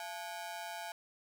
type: ring-modulated tone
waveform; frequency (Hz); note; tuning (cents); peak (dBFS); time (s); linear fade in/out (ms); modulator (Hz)
sawtooth; 776; G5; -18; -34; 0-0.92; 2; 91.1
effects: none